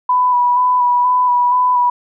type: tone with vibrato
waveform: sine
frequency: 987.8 Hz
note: B5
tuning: in tune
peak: -10 dBFS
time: 0.09-1.9 s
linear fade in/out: 5 ms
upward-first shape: square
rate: 2.1 Hz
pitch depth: 18 cents each way
effects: none